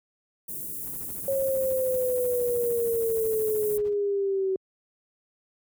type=band-stop noise; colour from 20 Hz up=white; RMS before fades=-35 dBFS; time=0.48-3.78 s; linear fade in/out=10 ms; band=400 to 9700 Hz; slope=24 dB/octave
type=noise with tremolo; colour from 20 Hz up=brown; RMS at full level=-40 dBFS; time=0.85-3.94 s; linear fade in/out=20 ms; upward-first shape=sine; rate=13 Hz; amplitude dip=95%
type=linear sweep; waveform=sine; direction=down; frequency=546 to 378.1 Hz; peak=-23 dBFS; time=1.28-4.56 s; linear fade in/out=2 ms
effects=high-pass 80 Hz 12 dB/octave